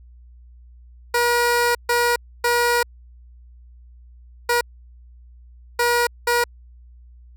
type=tone bursts at uneven times; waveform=15% pulse; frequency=478.8 Hz; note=A#4; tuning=46 cents sharp; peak=-10 dBFS; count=6; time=1.14-1.75 / 1.89-2.16 / 2.44-2.83 / 4.49-4.61 / 5.79-6.07 / 6.27-6.44 s; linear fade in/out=5 ms; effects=added 60 Hz sine -43 dBFS peak until 7.36 s